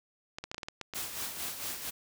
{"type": "clicks", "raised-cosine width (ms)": 0.2, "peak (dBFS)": -21, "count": 9, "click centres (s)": [0.385, 0.44, 0.515, 0.545, 0.581, 0.632, 0.685, 0.813, 0.937]}
{"type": "noise with tremolo", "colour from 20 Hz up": "white", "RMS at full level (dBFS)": -36, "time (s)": [0.94, 1.91], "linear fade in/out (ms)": 20, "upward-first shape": "sine", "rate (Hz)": 4.4, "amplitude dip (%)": 55}
{"effects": []}